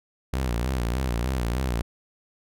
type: tone with vibrato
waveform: sawtooth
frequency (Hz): 61.74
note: B1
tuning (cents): 0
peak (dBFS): -20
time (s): 0.33-1.82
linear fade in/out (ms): 5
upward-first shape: sine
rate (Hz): 3.3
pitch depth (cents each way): 130
effects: none